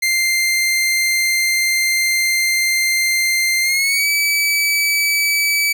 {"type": "tone with pitch glide", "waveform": "sawtooth", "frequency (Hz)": [2093, 2296], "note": ["C7", "D7"], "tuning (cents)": [0, -40], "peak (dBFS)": -11, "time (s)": [0.02, 5.73], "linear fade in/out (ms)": 10, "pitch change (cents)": 160, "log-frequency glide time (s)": [3.62, 4.08], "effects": []}